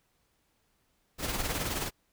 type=noise with tremolo; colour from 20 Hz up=pink; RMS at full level=-30 dBFS; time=1.18-1.91 s; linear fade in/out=50 ms; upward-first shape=triangle; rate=19 Hz; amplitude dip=60%; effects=pink hiss -73 dBFS RMS until 2.12 s

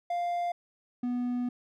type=tone pair in turn; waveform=triangle; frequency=698.5 / 245.5 Hz; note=F5 / B3; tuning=0 / -10 cents; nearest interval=octave + tritone; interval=1810 cents; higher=first; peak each=-26 / -26 dBFS; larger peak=neither; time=0.1-0.52 / 1.03-1.49 s; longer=second; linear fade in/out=5 ms; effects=none

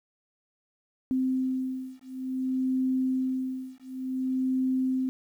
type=beating tone pair; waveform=sine; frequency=259.3 / 259.86 Hz; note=C4 / C4; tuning=-15 / -12 cents; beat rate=0.56 Hz; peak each=-29 dBFS; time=1.11-5.09 s; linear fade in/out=0 ms; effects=10-bit

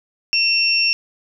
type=tone pair together; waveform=sine; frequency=2700 / 5491 Hz; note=E7 / F8; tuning=+41 / -30 cents; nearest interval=octave; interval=1229 cents; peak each=-17 dBFS; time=0.33-0.93 s; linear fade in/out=0 ms; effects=none

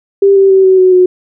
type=tone with pitch steps; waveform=sine; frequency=395.6 / 389.3 / 383 / 376.9 / 370.8 / 364.9 Hz; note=G4 / G4 / G4 / F#4 / F#4 / F#4; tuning=+16 / -12 / -40 / +32 / +4 / -24 cents; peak=-3 dBFS; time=0.22-1.06 s; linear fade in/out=5 ms; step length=140 ms; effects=none

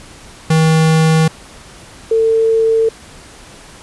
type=tone pair in turn; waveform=square / sine; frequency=159.6 / 448.8 Hz; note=D#3 / A4; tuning=+44 / +34 cents; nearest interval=octave + tritone; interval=1790 cents; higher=second; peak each=-9 dBFS; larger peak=neither; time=0.5-1.28 / 2.11-2.89 s; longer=neither; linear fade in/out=5 ms; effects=pink hiss -38 dBFS RMS until 3.82 s + resampled to 24000 Hz

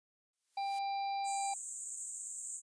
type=noise with exponential growth; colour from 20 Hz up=blue; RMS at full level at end=-48 dBFS; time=0.33-0.79 s; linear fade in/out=5 ms; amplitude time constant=99 ms
type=harmonic tone; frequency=792 Hz; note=G5; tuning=18 cents sharp; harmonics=1 / 3 / 5 / 6; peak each=-34 / -49 / -52 / -52 dBFS; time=0.57-1.54 s; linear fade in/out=5 ms
type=band-pass noise; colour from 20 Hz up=white; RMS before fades=-44 dBFS; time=1.24-2.62 s; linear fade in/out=50 ms; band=7000 to 8500 Hz; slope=96 dB/octave
effects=resampled to 22050 Hz

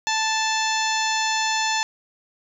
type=harmonic tone with a mistuned harmonic; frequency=880 Hz; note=A5; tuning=in tune; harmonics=1 / 2 / 3 / 4 / 5 / 6 / 7 / 8; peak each=-24 / -27 / -29 / -30 / -31 / -32 / -32 / -33 dBFS; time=0.07-1.83 s; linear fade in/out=0 ms; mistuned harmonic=5; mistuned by=-48 cents; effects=9-bit

